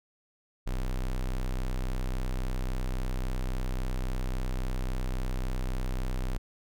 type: tone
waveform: square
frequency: 31.82 Hz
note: C1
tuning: 47 cents flat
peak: -29 dBFS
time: 0.66-6.38 s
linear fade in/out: 10 ms
effects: none